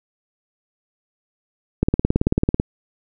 click train, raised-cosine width 3 ms, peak -3 dBFS, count 15, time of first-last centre 1.83-2.599 s, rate 18.2 Hz, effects none

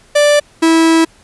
45% pulse tone pair in turn, 587.3 / 326.4 Hz, D5 / E4, 0 / -17 cents, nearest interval minor seventh, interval 1017 cents, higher first, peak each -7 dBFS, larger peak neither, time 0.15-0.4 / 0.62-1.05 s, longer second, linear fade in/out 10 ms, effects pink hiss -47 dBFS RMS until 1.23 s + resampled to 24000 Hz

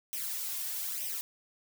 blue noise with flanger, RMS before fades -36 dBFS, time 0.13-1.21 s, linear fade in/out 0 ms, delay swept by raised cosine 0.34 to 2.84 ms, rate 1.1 Hz, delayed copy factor +0.7, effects none

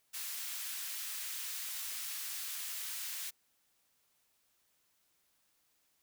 white high-pass noise, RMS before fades -41 dBFS, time 0.13-3.31 s, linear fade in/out 20 ms, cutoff 1600 Hz, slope 12 dB/octave, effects white hiss -75 dBFS RMS until 6.02 s

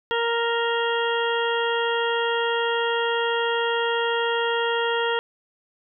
harmonic tone, 466.2 Hz, A#4, in tune, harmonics 1 / 2 / 3 / 4 / 6 / 7, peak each -24 / -27 / -29 / -30 / -32 / -32 dBFS, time 0.11-5.19 s, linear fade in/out 0 ms, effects none

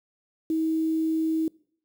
sine tone with quantisation, 320 Hz, D#4, 49 cents sharp, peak -22 dBFS, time 0.5-1.48 s, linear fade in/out 2 ms, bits 8, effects noise-tail reverb RT60 0.6 s tail -24 dB re dry

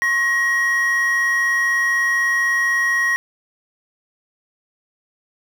triangle tone pair together, 1084 / 1892 Hz, C#6 / A#6, -39 / +25 cents, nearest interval minor seventh, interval 964 cents, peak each -25 / -14 dBFS, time 0.02-3.16 s, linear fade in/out 0 ms, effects 7-bit

